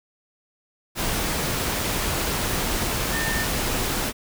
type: tone in noise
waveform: sine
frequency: 1800 Hz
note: A6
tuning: 39 cents sharp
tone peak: -27 dBFS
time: 3.11-3.47 s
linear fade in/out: 50 ms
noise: pink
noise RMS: -25 dBFS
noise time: 0.95-4.13 s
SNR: -5 dB
effects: none